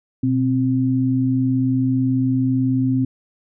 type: tone pair together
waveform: sine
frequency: 123.46 / 261.6 Hz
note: B2 / C4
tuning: 0 / 0 cents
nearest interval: octave + minor second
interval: 1300 cents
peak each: -20 / -17 dBFS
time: 0.23-3.05 s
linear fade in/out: 5 ms
effects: none